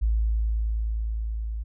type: tone with level ramp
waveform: sine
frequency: 54.8 Hz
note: A1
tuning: 6 cents flat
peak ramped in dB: -19 to -28 dBFS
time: 0.01-1.64 s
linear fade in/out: 20 ms
effects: none